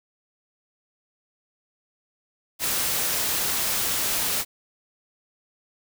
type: noise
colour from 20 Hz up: white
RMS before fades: -25 dBFS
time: 2.59-4.45 s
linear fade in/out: 50 ms
effects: none